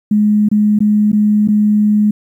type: tone with dropouts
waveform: sine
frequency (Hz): 210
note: G#3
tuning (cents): +19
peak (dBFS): -8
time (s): 0.11-2.11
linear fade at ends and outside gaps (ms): 5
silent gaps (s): 0.488-0.514 / 0.79-0.804 / 1.118-1.129 / 1.476-1.485
effects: 8-bit